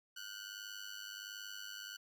15% pulse ring-modulated tone, 1485 Hz, F#6, 6 cents sharp, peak -36 dBFS, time 0.16-1.97 s, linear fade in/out 10 ms, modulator 50.7 Hz, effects none

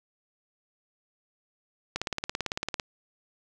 click train, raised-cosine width 0.2 ms, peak -12 dBFS, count 16, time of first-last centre 1.96-2.798 s, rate 17.9 Hz, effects none

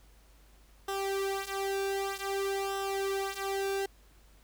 sawtooth tone with flanger, 392 Hz, G4, in tune, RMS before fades -33 dBFS, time 0.88-3.86 s, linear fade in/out 5 ms, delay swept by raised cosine 0.44 to 3.54 ms, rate 0.53 Hz, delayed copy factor -0.85, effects added 50 Hz sine -57 dBFS peak until 4.43 s + pink hiss -64 dBFS RMS until 4.43 s

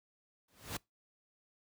pink noise with exponential growth, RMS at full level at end -35 dBFS, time 0.48-0.77 s, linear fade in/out 5 ms, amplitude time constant 61 ms, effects noise-tail reverb RT60 0.2 s tail -25 dB re dry + high-pass 60 Hz 12 dB/octave

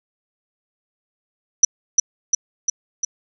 sine tone with echo, 5920 Hz, F#8, in tune, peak -6 dBFS, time 1.63-1.65 s, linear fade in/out 5 ms, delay 350 ms, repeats 4, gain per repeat -3 dB, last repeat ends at 3.05 s, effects none

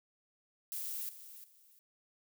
violet noise with echo, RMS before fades -40 dBFS, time 0.72-1.09 s, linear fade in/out 0 ms, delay 350 ms, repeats 2, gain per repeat -12 dB, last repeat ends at 1.79 s, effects none

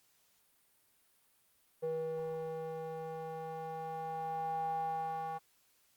square tone with band-pass filter sweep, 160.8 Hz, E3, 43 cents flat, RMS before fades -39 dBFS, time 1.82-5.39 s, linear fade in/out 20 ms, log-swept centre 520 to 890 Hz, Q 8, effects white hiss -71 dBFS RMS until 5.96 s + Opus 48 kbps

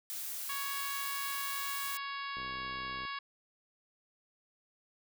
blue noise, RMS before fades -40 dBFS, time 0.1-1.97 s, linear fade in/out 0 ms
harmonic tone, 557 Hz, C#5, 8 cents sharp, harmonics 2 / 3 / 4 / 5 / 6 / 7 / 8 / 9, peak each -40 / -44 / -46 / -48 / -50 / -51 / -52 / -53 dBFS, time 0.49-3.19 s, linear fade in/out 5 ms
click train, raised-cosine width 2 ms, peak -38 dBFS, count 45, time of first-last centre 2.37-3.051 s, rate 64.6 Hz
effects none

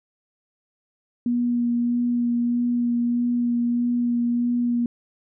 sine tone with vibrato, 240 Hz, B3, 49 cents flat, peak -19 dBFS, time 1.26-4.86 s, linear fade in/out 2 ms, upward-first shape sine, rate 1.6 Hz, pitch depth 13 cents each way, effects none

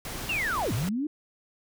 pink noise, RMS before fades -36 dBFS, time 0.05-0.89 s, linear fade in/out 2 ms
sine linear two-way sweep, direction down then up, 2858 to 94.1 to 313.9 Hz, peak -26 dBFS, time 0.29-1.07 s, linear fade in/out 5 ms, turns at 0.73 s
effects none

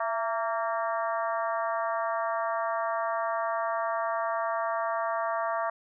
harmonic tone with a mistuned harmonic, 230 Hz, A#3, 23 cents flat, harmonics 3 / 4 / 5 / 6 / 7 / 8, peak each -30 / -34 / -32 / -39 / -41 / -41 dBFS, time 0-5.7 s, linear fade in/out 5 ms, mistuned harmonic 3, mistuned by -52 cents, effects none

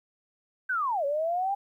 sine linear two-way sweep, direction down then up, 1568 to 550 to 810 Hz, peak -25 dBFS, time 0.69-1.55 s, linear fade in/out 10 ms, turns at 1.05 s, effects 11-bit

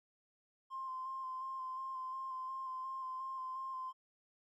triangle tone with vibrato, 1048 Hz, C6, 2 cents sharp, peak -36 dBFS, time 0.7-3.93 s, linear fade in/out 50 ms, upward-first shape square, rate 2.8 Hz, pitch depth 18 cents each way, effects tanh soft clip ceiling -38 dBFS

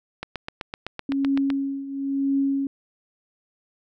click train, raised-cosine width 0.3 ms, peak -14 dBFS, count 11, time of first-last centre 0.23-1.502 s, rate 7.86 Hz
sine tone with tremolo, 275.1 Hz, C#4, 13 cents flat, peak -18 dBFS, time 1.09-2.67 s, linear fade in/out 2 ms, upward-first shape triangle, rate 0.97 Hz, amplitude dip 80%
effects none

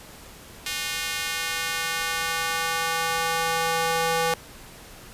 square tone with high-pass filter sweep, 164.81 Hz, E3, in tune, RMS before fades -26 dBFS, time 0.66-4.34 s, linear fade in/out 2 ms, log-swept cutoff 2500 to 580 Hz, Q 1, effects pink hiss -45 dBFS RMS until 5.13 s + resampled to 32000 Hz

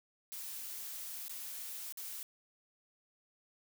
blue noise with dropouts, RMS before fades -44 dBFS, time 0.32-2.23 s, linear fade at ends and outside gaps 0 ms, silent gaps 1.282-1.295 / 1.924-1.973 s, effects none

